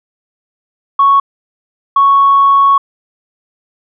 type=tone bursts at uneven times; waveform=sine; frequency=1108.7 Hz; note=C#6; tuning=in tune; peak=-4 dBFS; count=2; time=0.99-1.2 / 1.96-2.78 s; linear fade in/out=5 ms; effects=tanh soft clip ceiling 0 dBFS

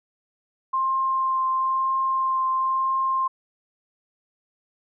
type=tone with vibrato; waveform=sine; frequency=1055 Hz; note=C6; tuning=14 cents sharp; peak=-20 dBFS; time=0.73-3.28 s; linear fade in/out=10 ms; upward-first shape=triangle; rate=1 Hz; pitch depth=10 cents each way; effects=none

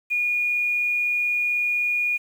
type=tone; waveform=sine; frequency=2441 Hz; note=D#7; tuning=34 cents flat; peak=-20 dBFS; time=0.1-2.18 s; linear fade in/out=20 ms; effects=8-bit

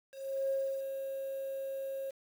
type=tone with ADSR envelope; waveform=sine; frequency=541 Hz; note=C#5; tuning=42 cents flat; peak=-28 dBFS; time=0.11-2.11 s; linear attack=390 ms; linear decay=310 ms; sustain=-7 dB; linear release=12 ms; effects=tanh soft clip ceiling -24 dBFS + 9-bit

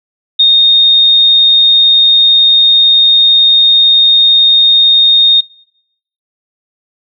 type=tone; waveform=sine; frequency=3691 Hz; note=A#7; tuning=18 cents flat; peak=-3 dBFS; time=0.39-5.41 s; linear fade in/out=10 ms; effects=noise-tail reverb RT60 0.8 s tail -25 dB re dry

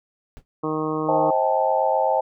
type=noise with exponential decay; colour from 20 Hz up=brown; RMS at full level=-35 dBFS; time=0.37-0.45 s; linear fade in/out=0 ms; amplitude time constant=17 ms
type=harmonic tone; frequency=155.56 Hz; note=D#3; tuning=in tune; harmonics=1 / 2 / 3 / 4 / 5 / 6 / 7 / 8; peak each=-32 / -26 / -27 / -35 / -35 / -36 / -30 / -37 dBFS; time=0.63-1.31 s; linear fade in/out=10 ms
type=chord; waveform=sine; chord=A half-diminished seventh; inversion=first; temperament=just; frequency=528 / 633.6 / 792 / 880 Hz; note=C5 / Eb5 / G5 / A5; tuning=+16 / +31 / +18 / 0 cents; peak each=-23 dBFS; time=1.08-2.21 s; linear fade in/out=10 ms
effects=none

